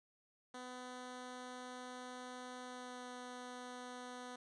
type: tone with pitch glide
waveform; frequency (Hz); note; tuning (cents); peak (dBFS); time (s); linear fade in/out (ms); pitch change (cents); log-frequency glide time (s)
10% pulse; 250.9 to 248.7; B3 to B3; +28 to +12; -39; 0.54-4.36; 5; -16; 2.63-3.07
effects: resampled to 22050 Hz